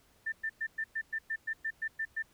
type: tone bursts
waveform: sine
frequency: 1784 Hz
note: A6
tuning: 23 cents sharp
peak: -31 dBFS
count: 12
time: 0.26-2.226 s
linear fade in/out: 10 ms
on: 63 ms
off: 110 ms
effects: pink hiss -66 dBFS RMS until 2.33 s